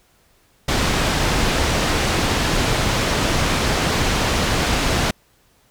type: low-pass noise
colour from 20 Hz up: pink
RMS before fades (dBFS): -19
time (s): 0.68-5.11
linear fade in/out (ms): 5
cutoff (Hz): 6100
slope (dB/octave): 12
effects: pink hiss -58 dBFS RMS until 5.7 s